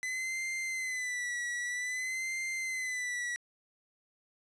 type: tone with vibrato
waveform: 45% pulse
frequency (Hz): 2011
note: B6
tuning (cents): +31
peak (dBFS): -33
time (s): 0.03-3.36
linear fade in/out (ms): 0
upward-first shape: sine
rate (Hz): 0.52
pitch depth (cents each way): 68
effects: resampled to 22050 Hz + 11-bit